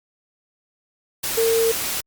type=tone in noise; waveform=sine; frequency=454.8 Hz; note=A#4; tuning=43 cents flat; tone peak=-16 dBFS; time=1.37-1.72 s; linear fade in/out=10 ms; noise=white; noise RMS=-25 dBFS; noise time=1.23-2.01 s; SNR=+6 dB; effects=Opus 48 kbps